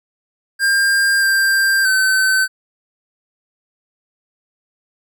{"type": "tone with pitch steps", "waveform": "square", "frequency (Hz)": [1600, 1583, 1530], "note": ["G6", "G6", "G6"], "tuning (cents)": [35, 17, -42], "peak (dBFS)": -13, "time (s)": [0.59, 2.48], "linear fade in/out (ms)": 50, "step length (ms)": 630, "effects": []}